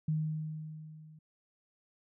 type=tone with level ramp; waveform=sine; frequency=155.56 Hz; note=D#3; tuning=in tune; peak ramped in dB=-27 to -52 dBFS; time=0.08-1.19 s; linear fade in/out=5 ms; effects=none